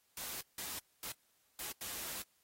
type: noise bursts at uneven times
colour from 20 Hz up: white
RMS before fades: -43 dBFS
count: 5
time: 0.17-0.41 / 0.58-0.79 / 1.03-1.12 / 1.59-1.72 / 1.81-2.22 s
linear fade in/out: 2 ms
effects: white hiss -74 dBFS RMS until 2.43 s + AAC 48 kbps